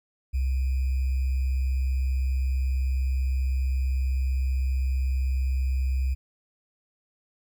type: tone with sample-and-hold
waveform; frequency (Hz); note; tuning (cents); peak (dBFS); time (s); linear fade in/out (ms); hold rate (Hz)
sine; 65.41; C2; 0; -22; 0.33-6.15; 20; 2450
effects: none